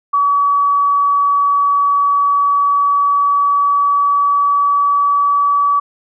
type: tone with pitch glide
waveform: sine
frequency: 1138 to 1144.6 Hz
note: C#6 to D6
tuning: +45 to -45 cents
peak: -10 dBFS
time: 0.13-5.8 s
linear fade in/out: 10 ms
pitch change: +10 cents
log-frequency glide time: 1.93-5.5 s
effects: none